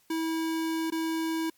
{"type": "tone with dropouts", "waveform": "square", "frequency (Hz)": 324, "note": "E4", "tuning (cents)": -30, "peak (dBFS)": -28, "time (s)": [0.1, 1.5], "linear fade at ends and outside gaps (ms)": 5, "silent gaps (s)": [0.903, 0.921], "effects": ["white hiss -65 dBFS RMS until 1.57 s", "MP3 96 kbps"]}